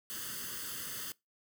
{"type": "noise with comb filter", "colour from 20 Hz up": "white", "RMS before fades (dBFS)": -41, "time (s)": [0.1, 1.12], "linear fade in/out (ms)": 0, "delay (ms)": 0.63, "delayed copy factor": 0.8, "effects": ["noise-tail reverb RT60 0.2 s tail -23 dB re dry", "high-pass 80 Hz 12 dB/octave"]}